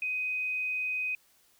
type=tone; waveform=sine; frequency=2507 Hz; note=D#7; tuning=12 cents sharp; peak=-29 dBFS; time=0.02-1.15 s; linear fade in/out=2 ms; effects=white hiss -65 dBFS RMS until 1.59 s